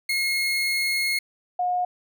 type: tone pair in turn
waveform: 30% pulse / sine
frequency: 2158 / 720.1 Hz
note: C#7 / F#5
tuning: -47 / -47 cents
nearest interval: octave + perfect fifth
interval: 1900 cents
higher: first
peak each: -19 / -21 dBFS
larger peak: first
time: 0.09-1.19 / 1.59-1.85 s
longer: first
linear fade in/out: 5 ms
effects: none